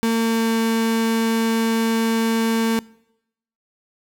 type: tone with pitch glide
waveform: 35% pulse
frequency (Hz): 227.5 to 226.1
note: A#3 to A3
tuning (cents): -42 to +47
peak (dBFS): -15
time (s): 0.03-2.79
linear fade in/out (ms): 0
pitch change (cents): -11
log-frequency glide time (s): 0.18-0.54
effects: noise-tail reverb RT60 0.8 s tail -23 dB re dry